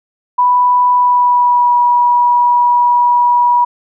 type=tone with pitch glide; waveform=sine; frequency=987.8 to 969.1 Hz; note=B5 to B5; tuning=0 to -33 cents; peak=-7 dBFS; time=0.38-3.65 s; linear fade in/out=10 ms; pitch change=-33 cents; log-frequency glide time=0.93-1.76 s; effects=none